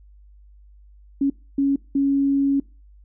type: tone bursts at uneven times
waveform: sine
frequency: 277.2 Hz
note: C#4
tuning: in tune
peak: -16 dBFS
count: 3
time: 1.21-1.3 / 1.58-1.76 / 1.95-2.6 s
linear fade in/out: 5 ms
effects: noise-tail reverb RT60 0.3 s tail -23 dB re dry + added 50 Hz sine -46 dBFS peak until 3.04 s